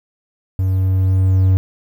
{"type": "tone with level ramp", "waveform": "triangle", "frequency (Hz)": 94.2, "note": "F#2", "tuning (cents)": 32, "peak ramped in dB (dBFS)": [-12, -7], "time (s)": [0.59, 1.57], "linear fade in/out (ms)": 0, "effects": ["8-bit"]}